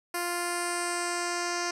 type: tone with low-pass filter sweep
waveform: 10% pulse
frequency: 349.2 Hz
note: F4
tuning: in tune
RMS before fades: -31 dBFS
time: 0.14-1.71 s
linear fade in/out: 5 ms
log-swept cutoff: 11000 to 6500 Hz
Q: 3.9
effects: none